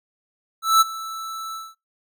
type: tone with ADSR envelope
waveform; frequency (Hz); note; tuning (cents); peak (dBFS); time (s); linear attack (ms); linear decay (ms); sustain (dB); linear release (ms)
square; 1318.5; E6; 0; -11; 0.62-1.75; 190; 23; -19; 210
effects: noise-tail reverb RT60 0.2 s tail -24 dB re dry